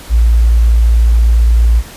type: tone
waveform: sine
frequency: 57.3 Hz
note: A#1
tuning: 29 cents flat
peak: -5 dBFS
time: 0.09-1.83 s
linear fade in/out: 50 ms
effects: pink hiss -33 dBFS RMS until 1.96 s + resampled to 32000 Hz